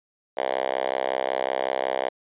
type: tone with high-pass filter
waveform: 5% pulse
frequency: 65.41 Hz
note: C2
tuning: in tune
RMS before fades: -26 dBFS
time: 0.37-2.09 s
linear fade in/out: 5 ms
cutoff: 590 Hz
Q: 2.4
effects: resampled to 8000 Hz